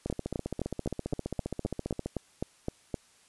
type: two click trains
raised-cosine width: 2 ms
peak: -17 / -19 dBFS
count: 12 / 31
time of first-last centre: 0.1-2.942 / 0.06-2.06 s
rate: 3.87 / 15 Hz
effects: white hiss -62 dBFS RMS until 3.28 s + resampled to 24000 Hz